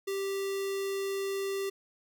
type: tone with notch filter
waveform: square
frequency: 392 Hz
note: G4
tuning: in tune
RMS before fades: -33 dBFS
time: 0.07-1.7 s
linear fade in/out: 10 ms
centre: 950 Hz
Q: 1.4
effects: none